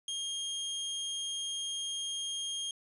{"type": "tone", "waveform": "sawtooth", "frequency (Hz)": 3230, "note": "G#7", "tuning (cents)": -49, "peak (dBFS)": -31, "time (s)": [0.08, 2.71], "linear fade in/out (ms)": 2, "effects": ["resampled to 24000 Hz", "10-bit"]}